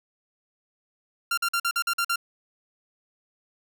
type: tone bursts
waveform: sawtooth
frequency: 1383 Hz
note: F6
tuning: 17 cents flat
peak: -19 dBFS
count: 8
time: 1.31-2.159 s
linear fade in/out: 5 ms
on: 65 ms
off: 47 ms
effects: none